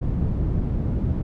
white low-pass noise, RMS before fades -23 dBFS, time 0.01-1.23 s, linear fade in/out 20 ms, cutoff 130 Hz, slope 12 dB/octave, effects none

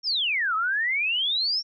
sine exponential two-way sweep, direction down then up, 5600 to 1255 to 5600 Hz, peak -22 dBFS, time 0.03-1.63 s, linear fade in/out 50 ms, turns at 0.55 s, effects none

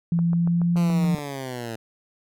sine tone with pitch glide, 169.5 to 172.76 Hz, E3 to F3, +49 to -18 cents, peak -18 dBFS, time 0.12-1.15 s, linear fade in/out 2 ms, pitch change +33 cents, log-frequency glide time 0.26-0.79 s
click train, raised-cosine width 1 ms, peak -23 dBFS, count 8, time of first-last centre 0.19-1.186 s, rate 7.03 Hz
10% pulse linear sweep, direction down, 174.61 to 111 Hz, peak -22 dBFS, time 0.76-1.76 s, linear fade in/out 10 ms
effects none

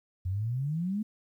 sine exponential sweep, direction up, 88 to 220.8 Hz, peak -28 dBFS, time 0.25-1.03 s, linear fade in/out 10 ms, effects 11-bit

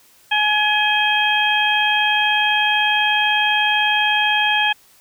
harmonic tone with a mistuned harmonic, 844 Hz, G#5, 28 cents sharp, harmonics 1 / 2 / 3 / 4, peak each -20 / -20 / -20 / -20 dBFS, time 0.31-4.73 s, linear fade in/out 10 ms, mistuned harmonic 4, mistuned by -83 cents, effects white hiss -52 dBFS RMS until 5 s

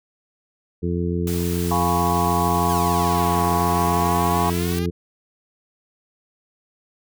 harmonic tone, 86.8 Hz, F2, 10 cents flat, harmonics 1 / 2 / 3 / 4 / 5, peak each -25 / -24 / -30 / -28 / -29 dBFS, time 0.82-4.91 s, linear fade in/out 20 ms
white noise, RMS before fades -33 dBFS, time 1.27-4.79 s, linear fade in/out 2 ms
sine chord, C# dominant seventh, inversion first, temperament equal with one note detuned, 704.5 / 830.6 / 987.8 / 1108.7 Hz, E#5 / G#5 / B5 / C#6, +15 / 0 / 0 / 0 cents, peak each -25 dBFS, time 1.71-4.5 s, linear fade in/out 2 ms
5% pulse exponential two-way sweep, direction down then up, 1700 to 156.8 to 412.9 Hz, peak -22 dBFS, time 2.69-4.86 s, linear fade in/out 2 ms, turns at 3.5 s
effects none

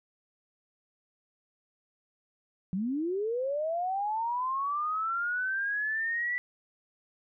sine linear sweep, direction up, 174.61 to 1975.5 Hz, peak -28 dBFS, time 2.73-6.38 s, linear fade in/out 0 ms, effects none

